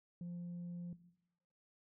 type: tone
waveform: sine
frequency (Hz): 174.4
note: F3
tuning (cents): -2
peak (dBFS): -40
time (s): 0.21-0.93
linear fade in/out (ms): 2
effects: noise-tail reverb RT60 0.8 s tail -17 dB re dry + tanh soft clip ceiling -41 dBFS